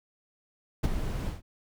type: noise with ADSR envelope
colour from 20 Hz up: brown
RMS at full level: -21 dBFS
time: 0.83-1.42 s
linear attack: 14 ms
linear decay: 22 ms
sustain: -10 dB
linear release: 150 ms
effects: none